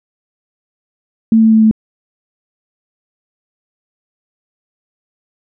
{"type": "tone with pitch steps", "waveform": "sine", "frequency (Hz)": [223.4, 221.9, 220.3, 218.8], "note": ["A3", "A3", "A3", "A3"], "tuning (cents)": [27, 15, 2, -9], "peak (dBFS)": -5, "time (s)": [1.32, 1.712], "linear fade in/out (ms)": 2, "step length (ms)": 98, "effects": []}